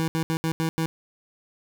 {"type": "tone bursts at uneven times", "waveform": "25% pulse", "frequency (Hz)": 162, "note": "E3", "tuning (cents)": -30, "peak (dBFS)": -19, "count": 6, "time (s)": [[0, 0.08], [0.15, 0.23], [0.3, 0.37], [0.44, 0.52], [0.6, 0.69], [0.78, 0.86]], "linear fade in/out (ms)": 0, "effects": []}